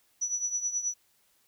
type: tone with tremolo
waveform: sine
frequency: 5910 Hz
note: F#8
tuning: 3 cents flat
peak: -25 dBFS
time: 0.21-0.94 s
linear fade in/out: 10 ms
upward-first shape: triangle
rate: 9.4 Hz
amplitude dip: 80%
effects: white hiss -68 dBFS RMS until 1.47 s